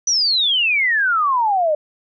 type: exponential sweep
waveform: sine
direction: down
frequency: 6020 to 587.3 Hz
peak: -14 dBFS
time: 0.07-1.75 s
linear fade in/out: 5 ms
effects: none